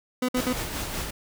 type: tone bursts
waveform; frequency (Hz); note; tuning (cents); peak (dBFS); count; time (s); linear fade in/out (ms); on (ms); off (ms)
30% pulse; 251.6; B3; +32; -20; 3; 0.22-0.53; 5; 66; 56
type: noise with tremolo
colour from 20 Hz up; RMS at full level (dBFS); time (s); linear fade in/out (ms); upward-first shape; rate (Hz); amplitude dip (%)
pink; -30; 0.36-1.11; 10; sine; 5.2; 40
effects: none